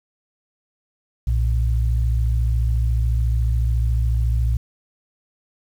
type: tone pair together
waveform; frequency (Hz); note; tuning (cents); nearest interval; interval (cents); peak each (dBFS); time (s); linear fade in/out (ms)
sine; 60.87 / 114.9; B1 / A#2; -24 / -25; major seventh; 1099; -17 / -23; 1.27-4.57; 5
effects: 8-bit